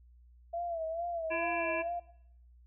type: tone with vibrato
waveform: sine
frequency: 668 Hz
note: E5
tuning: 23 cents sharp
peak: -33 dBFS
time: 0.53-2 s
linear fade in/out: 10 ms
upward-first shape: sine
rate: 2.3 Hz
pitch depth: 74 cents each way
type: harmonic tone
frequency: 336.1 Hz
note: E4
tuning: 34 cents sharp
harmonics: 1 / 3 / 5 / 7 / 8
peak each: -39 / -39 / -39 / -39 / -39 dBFS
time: 1.3-1.83 s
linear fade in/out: 20 ms
effects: noise-tail reverb RT60 0.7 s tail -18 dB re dry + added 60 Hz sine -56 dBFS peak until 2.66 s